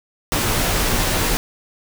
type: noise with comb filter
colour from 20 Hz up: pink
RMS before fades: -19 dBFS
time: 0.32-1.37 s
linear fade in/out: 0 ms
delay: 15 ms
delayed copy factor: -0.5
effects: none